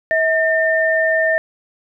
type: tone pair together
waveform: sine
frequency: 643 / 1806.6 Hz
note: E5 / A6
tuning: -43 / +45 cents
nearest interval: octave + tritone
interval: 1788 cents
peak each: -16 dBFS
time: 0.11-1.38 s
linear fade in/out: 0 ms
effects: none